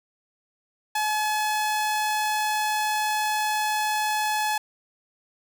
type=tone; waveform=sawtooth; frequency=853 Hz; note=G#5; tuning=46 cents sharp; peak=-19 dBFS; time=0.95-4.58 s; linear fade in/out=5 ms; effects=none